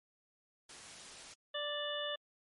white noise, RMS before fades -50 dBFS, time 0.69-1.34 s, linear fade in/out 5 ms
harmonic tone, 587.3 Hz, D5, in tune, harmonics 1 / 2 / 3 / 5 / 6, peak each -40 / -46 / -44 / -42 / -42 dBFS, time 1.54-2.16 s, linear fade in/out 10 ms
effects low-pass 9000 Hz 12 dB/octave + MP3 48 kbps

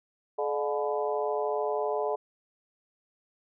harmonic tone with a mistuned harmonic, 142.8 Hz, D3, 48 cents flat, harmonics 3 / 4 / 5 / 6 / 7, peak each -30 / -32 / -34 / -36 / -37 dBFS, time 0.38-2.16 s, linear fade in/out 10 ms, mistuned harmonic 4, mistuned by +88 cents, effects none

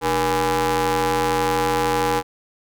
sawtooth ring-modulated tone, 174.61 Hz, F3, in tune, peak -11 dBFS, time 0.01-2.23 s, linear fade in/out 50 ms, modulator 652 Hz, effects none

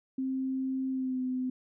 sine tone with pitch glide, 263.3 to 255.5 Hz, C4 to C4, +11 to -41 cents, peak -29 dBFS, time 0.18-1.5 s, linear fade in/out 5 ms, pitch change -52 cents, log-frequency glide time 0.9-1.21 s, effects none

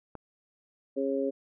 click, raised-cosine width 1 ms, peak -27 dBFS, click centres 0.153 s
harmonic tone, 136.7 Hz, C#3, 24 cents flat, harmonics 2 / 3 / 4, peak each -31 / -31 / -31 dBFS, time 0.96-1.31 s, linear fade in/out 20 ms
effects none

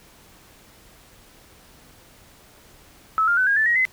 sine tone with pitch steps, 1300 / 1401.4 / 1510.7 / 1628.5 / 1755.5 / 1892.3 / 2040 Hz, E6 / F6 / F#6 / G#6 / A6 / A#6 / C7, -24 / +6 / +36 / -34 / -4 / +25 / -44 cents, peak -16 dBFS, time 3.18-3.852 s, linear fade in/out 0 ms, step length 96 ms, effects pink hiss -51 dBFS RMS until 3.92 s

